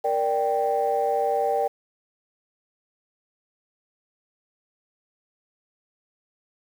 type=chord; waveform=sine; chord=G minor; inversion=first; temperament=equal; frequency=466.2 / 587.3 / 784 Hz; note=Bb4 / D5 / G5; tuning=0 / 0 / 0 cents; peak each=-25 / -25 / -23 dBFS; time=0.04-1.68 s; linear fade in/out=10 ms; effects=tanh soft clip ceiling -13 dBFS + 8-bit